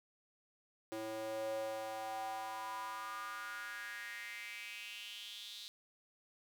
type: tone with high-pass filter sweep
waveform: square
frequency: 110 Hz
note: A2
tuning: in tune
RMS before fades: -44 dBFS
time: 0.92-5.68 s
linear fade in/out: 0 ms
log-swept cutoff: 410 to 3900 Hz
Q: 5.3
effects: none